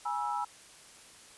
sine chord, E major, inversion first, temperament equal with one note detuned, 830.6 / 965.2 / 1318.5 Hz, G#5 / B5 / E6, 0 / -40 / 0 cents, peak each -34 / -35 / -36 dBFS, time 0.05-0.45 s, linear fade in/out 10 ms, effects white hiss -54 dBFS RMS until 1.37 s + resampled to 24000 Hz

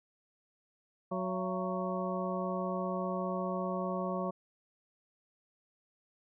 harmonic tone with a mistuned harmonic, 185 Hz, F#3, in tune, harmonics 1 / 2 / 3 / 4 / 5 / 6, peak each -36 / -40 / -38 / -40 / -44 / -40 dBFS, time 1.11-4.31 s, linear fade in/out 10 ms, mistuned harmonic 4, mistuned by -150 cents, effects none

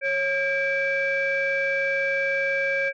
sine tone cluster, 549 / 1613 / 2319 Hz, C#5 / G6 / D7, -17 / +49 / -22 cents, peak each -25 dBFS, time 0.01-2.93 s, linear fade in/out 50 ms, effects tanh soft clip ceiling -15 dBFS

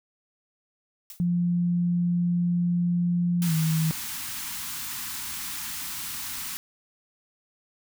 blue noise with exponential decay, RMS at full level -38 dBFS, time 1.1-1.27 s, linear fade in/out 1 ms, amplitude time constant 36 ms
sine tone with pitch glide, 174.61 to 159.2 Hz, F3 to D#3, 0 to +40 cents, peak -21 dBFS, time 1.2-3.91 s, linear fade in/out 0 ms, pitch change -160 cents, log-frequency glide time 3.45-3.53 s
white band-stop noise, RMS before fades -34 dBFS, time 3.42-6.57 s, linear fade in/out 0 ms, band 300 to 850 Hz, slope 48 dB/octave
effects none

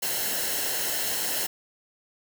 white noise with comb filter, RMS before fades -28 dBFS, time 0.02-1.47 s, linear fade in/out 10 ms, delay 0.84 ms, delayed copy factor -0.6, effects none

